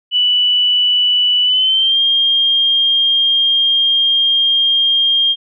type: tone with pitch glide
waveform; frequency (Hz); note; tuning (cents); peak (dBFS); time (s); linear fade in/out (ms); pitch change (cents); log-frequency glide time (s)
sine; 2965 to 3215; F#7 to G7; +3 to +43; -10; 0.11-5.36; 50; +140; 1.43-2.01
effects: none